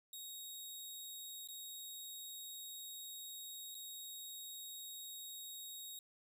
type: tone with dropouts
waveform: 15% pulse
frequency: 3768 Hz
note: A#7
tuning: 18 cents sharp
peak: -40 dBFS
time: 0.13-5.99 s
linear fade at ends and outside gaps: 2 ms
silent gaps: 1.475-1.486 / 3.746-3.75 s
effects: none